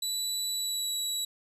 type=tone with pitch glide; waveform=25% pulse; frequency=3951 to 3910 Hz; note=B7 to B7; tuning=0 to -18 cents; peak=-25 dBFS; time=0.02-1.25 s; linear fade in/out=5 ms; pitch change=-18 cents; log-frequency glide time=0.48-0.95 s; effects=none